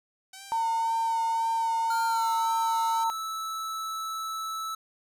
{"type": "tone with vibrato", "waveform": "5% pulse", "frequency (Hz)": 754, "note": "F#5", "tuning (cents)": 32, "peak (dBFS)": -31, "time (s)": [0.33, 3.04], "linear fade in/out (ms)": 5, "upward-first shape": "sine", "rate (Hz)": 1.9, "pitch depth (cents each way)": 76}
{"type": "tone", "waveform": "sine", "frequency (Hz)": 909, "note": "A#5", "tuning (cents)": -44, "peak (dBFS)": -24, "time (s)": [0.52, 3.1], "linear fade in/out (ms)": 0}
{"type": "tone with pitch glide", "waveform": "square", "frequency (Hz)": [1396.9, 1310.9], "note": ["F6", "E6"], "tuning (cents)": [0, -10], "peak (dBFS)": -32, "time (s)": [1.9, 4.75], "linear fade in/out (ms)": 5, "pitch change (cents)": -110, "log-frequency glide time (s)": [2.06, 2.34]}
{"effects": []}